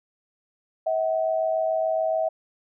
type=tone pair together; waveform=sine; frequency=643 / 750 Hz; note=E5 / F#5; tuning=-43 / +23 cents; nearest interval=minor third; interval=266 cents; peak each=-22 / -28 dBFS; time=0.86-2.29 s; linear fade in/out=10 ms; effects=none